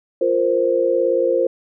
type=chord; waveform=sine; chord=F suspended fourth; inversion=none; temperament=just; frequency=349.2 / 465.6 / 523.8 Hz; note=F4 / Bb4 / C5; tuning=0 / -2 / +2 cents; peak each=-21 / -20 / -17 dBFS; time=0.21-1.47 s; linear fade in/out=5 ms; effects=none